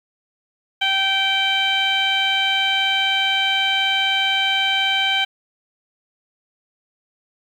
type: tone with low-pass filter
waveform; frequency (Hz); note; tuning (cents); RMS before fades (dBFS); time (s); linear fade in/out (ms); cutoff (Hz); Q
15% pulse; 777; G5; -16; -19; 0.81-5.25; 10; 3300; 3.8
effects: 8-bit